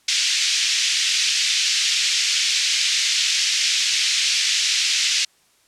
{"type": "band-pass noise", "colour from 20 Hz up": "white", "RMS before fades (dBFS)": -20, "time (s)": [0.08, 5.25], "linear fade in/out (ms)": 5, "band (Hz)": [2200, 6200], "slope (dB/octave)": 24, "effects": ["white hiss -59 dBFS RMS until 5.67 s", "low-pass 10000 Hz 12 dB/octave"]}